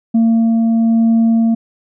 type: tone with frequency modulation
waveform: sine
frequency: 227.5 Hz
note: A#3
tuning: 42 cents flat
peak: -9 dBFS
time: 0.14-1.55 s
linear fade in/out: 10 ms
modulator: 456 Hz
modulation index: 0.23
effects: none